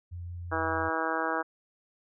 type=tone with vibrato; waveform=sine; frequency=87.31 Hz; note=F2; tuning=in tune; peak=-36 dBFS; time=0.11-0.9 s; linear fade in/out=20 ms; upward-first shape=sine; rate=5.6 Hz; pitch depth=8 cents each way
type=harmonic tone; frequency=161.6 Hz; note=E3; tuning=34 cents flat; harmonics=2 / 3 / 4 / 5 / 6 / 7 / 8 / 9 / 10; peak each=-36 / -36 / -36 / -36 / -36 / -36 / -36 / -36 / -36 dBFS; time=0.51-1.43 s; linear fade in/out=20 ms
effects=none